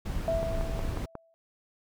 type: noise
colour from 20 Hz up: brown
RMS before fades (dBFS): -32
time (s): 0.05-1.06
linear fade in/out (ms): 10
type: tone with exponential decay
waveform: sine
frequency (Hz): 659.3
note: E5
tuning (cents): 0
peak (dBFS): -24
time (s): 0.28-1.34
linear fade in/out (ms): 0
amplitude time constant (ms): 230
type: click train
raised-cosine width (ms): 1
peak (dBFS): -22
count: 5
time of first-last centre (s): 0.43-1.153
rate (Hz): 5.53
effects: none